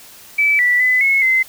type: tone with pitch steps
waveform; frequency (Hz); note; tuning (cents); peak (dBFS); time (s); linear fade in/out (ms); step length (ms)
sine; 2307 / 1963 / 2010 / 2183 / 2060; D7 / B6 / B6 / C#7 / C7; -31 / -11 / +30 / -27 / -28; -11; 0.38-1.43; 10; 210
effects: white hiss -41 dBFS RMS until 1.48 s